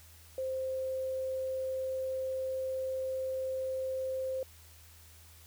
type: tone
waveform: sine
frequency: 523.3 Hz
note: C5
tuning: in tune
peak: -32 dBFS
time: 0.38-4.43 s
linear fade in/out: 2 ms
effects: added 81 Hz sine -56 dBFS peak until 5.46 s + white hiss -58 dBFS RMS until 5.46 s